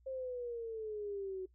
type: exponential sweep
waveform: sine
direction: down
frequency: 534 to 370 Hz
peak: -38 dBFS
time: 0.06-1.46 s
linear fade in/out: 10 ms
effects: noise-tail reverb RT60 0.1 s tail -20 dB re dry + added 60 Hz sine -64 dBFS peak until 1.54 s